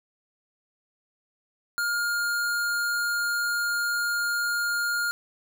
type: tone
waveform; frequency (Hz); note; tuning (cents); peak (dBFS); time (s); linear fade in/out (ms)
square; 1414; F6; +21; -25; 1.78-5.11; 0
effects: none

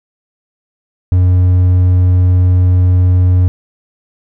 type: tone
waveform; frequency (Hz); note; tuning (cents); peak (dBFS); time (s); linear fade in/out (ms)
triangle; 90.7; F#2; -34; -4; 1.12-3.48; 0
effects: none

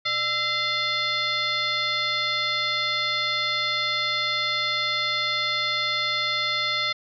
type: tone with frequency modulation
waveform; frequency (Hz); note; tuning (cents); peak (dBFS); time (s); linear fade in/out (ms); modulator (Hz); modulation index
sine; 2794; F7; 0; -22; 0.05-6.93; 10; 730; 2.2
effects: none

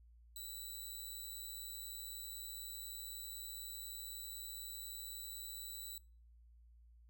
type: tone with amplitude modulation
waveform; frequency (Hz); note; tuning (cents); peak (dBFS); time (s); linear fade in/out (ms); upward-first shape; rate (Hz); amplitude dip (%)
10% pulse; 3951; B7; 0; -36; 0.36-5.98; 2; sine; 124; 45
effects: noise-tail reverb RT60 0.4 s tail -24 dB re dry + added 58 Hz sine -60 dBFS peak until 7.09 s

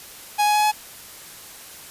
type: tone with pitch steps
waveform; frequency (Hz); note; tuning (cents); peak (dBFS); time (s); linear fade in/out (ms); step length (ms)
45% pulse; 832 / 837.3 / 842.6 / 848; G#5 / G#5 / G#5 / G#5; +3 / +14 / +25 / +36; -16; 0.38-0.72; 20; 85
effects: white hiss -41 dBFS RMS until 1.9 s + resampled to 32000 Hz

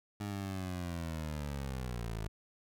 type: linear sweep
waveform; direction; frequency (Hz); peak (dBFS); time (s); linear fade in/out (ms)
20% pulse; down; 103.83 to 51.91; -32; 0.2-2.28; 5
effects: none

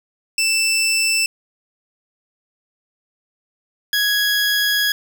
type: tone pair in turn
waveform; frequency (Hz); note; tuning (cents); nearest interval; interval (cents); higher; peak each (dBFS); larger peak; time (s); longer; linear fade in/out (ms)
20% pulse; 2656 / 1664.5; E7 / G#6; +12 / +3; minor sixth; 809; first; -11; neither; 0.38-1.26 / 3.93-4.92; second; 2
effects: none

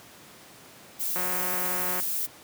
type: noise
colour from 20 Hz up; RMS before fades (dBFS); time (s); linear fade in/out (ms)
violet; -29; 0.99-2.27; 20
type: click train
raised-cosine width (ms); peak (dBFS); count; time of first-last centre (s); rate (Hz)
0.5; -19; 153; 1.16-2; 181
effects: pink hiss -49 dBFS RMS until 2.43 s + high-pass 150 Hz 12 dB/octave

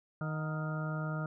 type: harmonic tone with a mistuned harmonic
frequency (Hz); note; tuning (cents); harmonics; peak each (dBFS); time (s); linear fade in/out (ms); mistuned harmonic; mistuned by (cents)
155.7; D#3; +2; 1 / 2 / 3 / 4 / 5 / 6 / 8 / 9; -34 / -46 / -50 / -44 / -51 / -52 / -45 / -44; 0.21-1.26; 2; 5; -77
effects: none

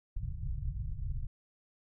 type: low-pass noise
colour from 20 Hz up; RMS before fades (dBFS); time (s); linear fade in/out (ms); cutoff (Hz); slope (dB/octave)
pink; -36; 0.16-1.27; 10; 140; 48
effects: none

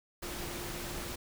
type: tone in noise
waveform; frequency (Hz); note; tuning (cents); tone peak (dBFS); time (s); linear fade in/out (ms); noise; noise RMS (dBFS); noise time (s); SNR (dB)
sine; 349.2; F4; 0; -46; 0.22-1.16; 10; pink; -40; 0.22-1.16; -9
effects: none

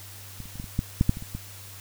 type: clicks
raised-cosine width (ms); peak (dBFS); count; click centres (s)
5; -25 / -30 / -29 / -21 / -25 / -11 / -7 / -7 / -22 / -25 / -20; 11; 0.403 / 0.456 / 0.556 / 0.599 / 0.642 / 0.791 / 1.011 / 1.094 / 1.171 / 1.224 / 1.35
effects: added 98 Hz sine -45 dBFS peak until 1.8 s + white hiss -45 dBFS RMS until 1.8 s

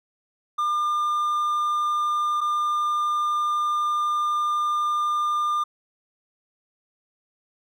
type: tone pair in turn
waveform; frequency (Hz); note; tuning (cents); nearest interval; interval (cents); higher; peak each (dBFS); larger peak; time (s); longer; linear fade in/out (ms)
triangle; 1202 / 1202; D6 / D6; +40 / +40; unison; 0; neither; -19; neither; 0.58-2.41 / 2.41-5.64; second; 10
effects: none

